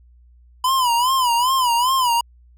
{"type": "tone with vibrato", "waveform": "square", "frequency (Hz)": 997, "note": "B5", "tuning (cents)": 16, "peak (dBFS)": -16, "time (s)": [0.64, 2.21], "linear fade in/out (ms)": 5, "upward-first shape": "sine", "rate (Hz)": 2.5, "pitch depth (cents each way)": 120, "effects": ["added 60 Hz sine -47 dBFS peak until 2.57 s"]}